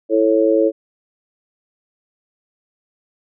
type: chord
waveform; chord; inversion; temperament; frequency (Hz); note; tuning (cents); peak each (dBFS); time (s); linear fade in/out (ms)
sine; A major; second; just; 330 / 440 / 550; E4 / A4 / C#5; +2 / 0 / -14; -16; 0.09-0.72; 50
effects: none